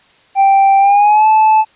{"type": "tone with pitch glide", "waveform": "triangle", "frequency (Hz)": [784, 869.9], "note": ["G5", "A5"], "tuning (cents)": [0, -20], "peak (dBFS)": -4, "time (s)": [0.35, 1.65], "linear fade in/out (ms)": 50, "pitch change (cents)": 180, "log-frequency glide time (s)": [0.79, 1.27], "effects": ["white hiss -49 dBFS RMS until 1.75 s", "resampled to 8000 Hz"]}